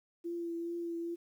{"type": "tone with vibrato", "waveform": "sine", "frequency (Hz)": 339.5, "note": "F4", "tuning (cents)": -49, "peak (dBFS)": -35, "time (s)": [0.24, 1.16], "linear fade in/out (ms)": 20, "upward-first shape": "triangle", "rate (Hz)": 2.4, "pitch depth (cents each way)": 22, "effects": ["11-bit"]}